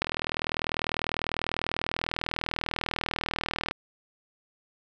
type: click train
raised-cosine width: 0.3 ms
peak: -12 dBFS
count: 149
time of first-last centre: 0.02-3.711 s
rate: 40.1 Hz
effects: none